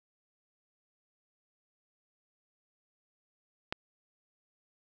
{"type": "click", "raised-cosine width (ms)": 0.3, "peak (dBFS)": -16, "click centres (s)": 3.725, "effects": []}